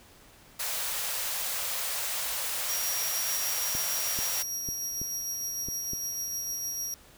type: high-pass noise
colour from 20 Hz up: white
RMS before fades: -32 dBFS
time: 0.59-4.43 s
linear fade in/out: 10 ms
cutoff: 470 Hz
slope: 96 dB/octave
type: tone with tremolo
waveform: sawtooth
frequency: 5670 Hz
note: F8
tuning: 25 cents sharp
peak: -28 dBFS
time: 2.69-6.94 s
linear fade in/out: 0 ms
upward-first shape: sine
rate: 6.6 Hz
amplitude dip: 25%
type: clicks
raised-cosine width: 3 ms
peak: -26 dBFS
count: 6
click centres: 3.751 / 4.189 / 4.688 / 5.016 / 5.686 / 5.934 s
effects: pink hiss -55 dBFS RMS until 7.17 s